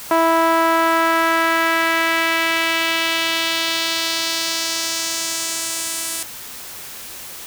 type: tone with band-pass filter sweep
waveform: sawtooth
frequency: 328.7 Hz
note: E4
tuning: 5 cents flat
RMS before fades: -19 dBFS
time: 0.11-6.23 s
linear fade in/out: 2 ms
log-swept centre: 930 to 9700 Hz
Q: 1.5
effects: white hiss -34 dBFS RMS until 7.46 s